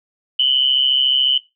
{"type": "tone pair together", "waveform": "sine", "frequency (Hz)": [2960, 3094], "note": ["F#7", "G7"], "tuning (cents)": [0, -23], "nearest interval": "minor second", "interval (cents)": 77, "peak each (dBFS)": [-14, -16], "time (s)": [0.39, 1.38], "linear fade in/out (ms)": 5, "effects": ["noise-tail reverb RT60 0.2 s tail -17 dB re dry"]}